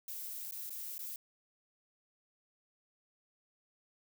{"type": "noise with dropouts", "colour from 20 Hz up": "violet", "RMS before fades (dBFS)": -43, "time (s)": [0.08, 1.16], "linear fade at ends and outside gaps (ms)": 2, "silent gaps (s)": [[0.511, 0.521], [0.696, 0.704], [0.981, 0.991]], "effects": []}